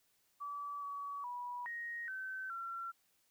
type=tone with pitch steps; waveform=sine; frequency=1151 / 1135 / 975 / 1875 / 1535 / 1361 Hz; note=D6 / C#6 / B5 / A#6 / G6 / F6; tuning=-35 / +41 / -23 / +10 / -37 / -45 cents; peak=-40 dBFS; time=0.4-2.92 s; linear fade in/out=20 ms; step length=420 ms; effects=white hiss -75 dBFS RMS until 3.3 s